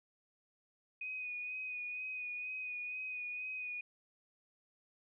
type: tone with vibrato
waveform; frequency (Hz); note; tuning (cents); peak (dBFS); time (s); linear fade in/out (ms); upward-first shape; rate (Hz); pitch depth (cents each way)
sine; 2489; D#7; 0; -39; 1.01-3.81; 5; sine; 2.1; 25
effects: none